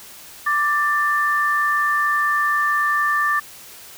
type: tone pair together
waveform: sine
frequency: 1174.7 / 1777.9 Hz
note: D6 / A6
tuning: 0 / +18 cents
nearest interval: perfect fifth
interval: 718 cents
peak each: -19 dBFS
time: 0.46-3.4 s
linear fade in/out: 10 ms
effects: white hiss -41 dBFS RMS until 3.97 s